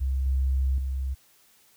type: tone with level steps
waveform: sine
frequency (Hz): 66.3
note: C2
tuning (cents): +23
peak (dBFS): -23 / -21 / -26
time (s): 0-1.15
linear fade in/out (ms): 20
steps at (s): 0.26 / 0.78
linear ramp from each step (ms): 2
effects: white hiss -60 dBFS RMS until 1.76 s